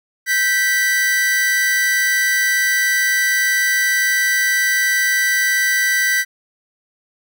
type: tone pair together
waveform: 45% pulse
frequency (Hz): 1553.3 / 1957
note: G6 / B6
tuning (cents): -16 / -16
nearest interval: major third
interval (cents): 400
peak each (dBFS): -19 / -16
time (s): 0.26-6.25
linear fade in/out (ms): 50
effects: none